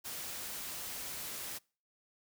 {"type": "noise", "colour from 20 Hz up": "white", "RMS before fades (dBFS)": -42, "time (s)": [0.04, 1.59], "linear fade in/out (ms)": 20, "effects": ["noise-tail reverb RT60 0.4 s tail -26 dB re dry"]}